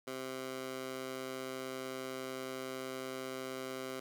15% pulse tone with high-pass filter, 130.81 Hz, C3, in tune, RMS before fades -42 dBFS, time 0.07-4 s, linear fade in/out 5 ms, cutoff 340 Hz, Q 0.76, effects none

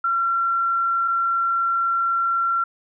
sine tone pair in turn, 1364 / 1364 Hz, F6 / F6, -41 / -41 cents, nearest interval unison, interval 0 cents, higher neither, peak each -18 dBFS, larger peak neither, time 0.04-1.08 / 1.08-2.64 s, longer second, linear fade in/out 5 ms, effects none

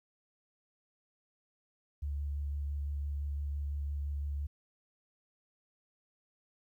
sine tone with vibrato, 71.8 Hz, D2, 39 cents flat, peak -33 dBFS, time 2.02-4.47 s, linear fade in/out 10 ms, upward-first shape square, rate 5.9 Hz, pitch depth 12 cents each way, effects 12-bit

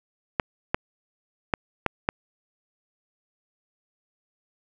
clicks, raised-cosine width 0.5 ms, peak -6 dBFS, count 5, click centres 0.398 / 0.745 / 1.538 / 1.863 / 2.089 s, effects none

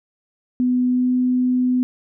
sine tone with pitch glide, 249.9 to 251.5 Hz, B3 to B3, +21 to +32 cents, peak -15 dBFS, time 0.6-1.83 s, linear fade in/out 0 ms, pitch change +11 cents, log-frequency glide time 0.87-1.11 s, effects none

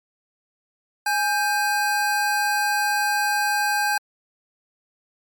square tone pair together, 830.6 / 1576.1 Hz, G#5 / G6, 0 / +9 cents, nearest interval major seventh, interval 1109 cents, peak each -23 dBFS, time 1.06-3.98 s, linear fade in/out 5 ms, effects MP3 96 kbps

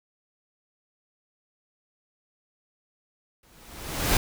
pink noise with exponential growth, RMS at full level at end -20 dBFS, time 3.43-4.17 s, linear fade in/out 2 ms, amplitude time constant 160 ms, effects none

